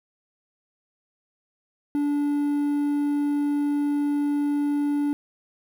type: tone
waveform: triangle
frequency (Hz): 289.8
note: D4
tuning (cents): -23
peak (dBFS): -19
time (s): 1.95-5.13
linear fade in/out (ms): 0
effects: 9-bit